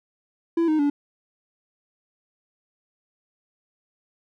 triangle tone with pitch steps, 334.5 / 310.3 / 287.9 Hz, E4 / D#4 / D4, +25 / -5 / -34 cents, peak -16 dBFS, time 0.57-0.9 s, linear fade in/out 5 ms, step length 110 ms, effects none

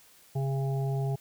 harmonic tone, 135.8 Hz, C#3, 35 cents flat, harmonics 1 / 3 / 5 / 6, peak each -27 / -37 / -41 / -43 dBFS, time 0.35-1.16 s, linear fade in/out 10 ms, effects white hiss -58 dBFS RMS until 1.2 s

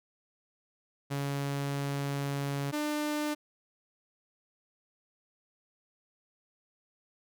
sawtooth tone pair in turn, 140.6 / 299.1 Hz, C#3 / D4, +25 / +32 cents, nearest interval octave + minor second, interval 1307 cents, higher second, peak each -27 / -26 dBFS, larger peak second, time 1.1-2.72 / 2.72-3.35 s, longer first, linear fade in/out 20 ms, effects none

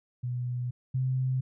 sine tone pair in turn, 123.47 / 129.68 Hz, B2 / C3, 0 / -15 cents, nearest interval minor second, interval 85 cents, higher second, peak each -29 / -25 dBFS, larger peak second, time 0.23-0.71 / 0.94-1.41 s, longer first, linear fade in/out 10 ms, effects none

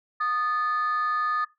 sine tone pair together, 1233 / 1743.7 Hz, D#6 / A6, -16 / -16 cents, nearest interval tritone, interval 600 cents, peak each -23 / -29 dBFS, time 0.2-1.45 s, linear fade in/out 10 ms, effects noise-tail reverb RT60 0.2 s tail -17 dB re dry + tanh soft clip ceiling -19 dBFS

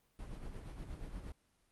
brown noise with tremolo, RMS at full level -44 dBFS, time 0.19-1.32 s, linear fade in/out 0 ms, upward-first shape sine, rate 8.5 Hz, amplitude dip 45%, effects pink hiss -75 dBFS RMS until 1.71 s + Opus 32 kbps

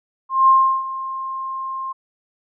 sine tone with ADSR envelope, 1060 Hz, C6, 22 cents sharp, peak -8 dBFS, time 0.29-1.93 s, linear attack 190 ms, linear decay 350 ms, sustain -16 dB, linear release 15 ms, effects none

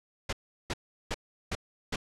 pink noise bursts, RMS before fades -31 dBFS, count 5, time 0.29-1.96 s, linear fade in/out 5 ms, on 38 ms, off 370 ms, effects low-pass 6000 Hz 12 dB/octave

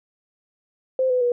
sine tone with pitch steps, 520 / 502.3 / 485.2 Hz, C5 / B4 / B4, -11 / +29 / -31 cents, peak -17 dBFS, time 0.99-1.32 s, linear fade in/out 2 ms, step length 110 ms, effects none

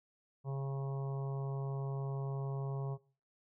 harmonic tone, 136.7 Hz, C#3, 24 cents flat, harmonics 1 / 3 / 4 / 5 / 6 / 7 / 8, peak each -35 / -47 / -52 / -52 / -56 / -53 / -56 dBFS, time 0.44-2.98 s, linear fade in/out 50 ms, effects noise-tail reverb RT60 0.4 s tail -20 dB re dry

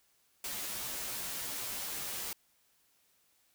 white noise with comb filter, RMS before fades -39 dBFS, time 0.44-2.33 s, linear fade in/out 2 ms, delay 12 ms, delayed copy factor -0.7, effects white hiss -71 dBFS RMS until 3.54 s

